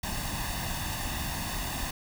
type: noise with comb filter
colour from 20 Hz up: pink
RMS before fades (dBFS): -33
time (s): 0.03-1.91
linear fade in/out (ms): 5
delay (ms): 1.1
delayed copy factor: +0.7
effects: none